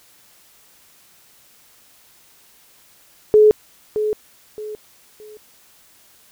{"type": "tone with echo", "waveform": "sine", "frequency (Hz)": 426.2, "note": "G#4", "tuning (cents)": 45, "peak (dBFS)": -7, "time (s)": [3.34, 3.51], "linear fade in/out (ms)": 0, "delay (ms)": 620, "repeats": 3, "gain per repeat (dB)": -10, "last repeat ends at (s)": 5.37, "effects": ["white hiss -52 dBFS RMS until 6.31 s"]}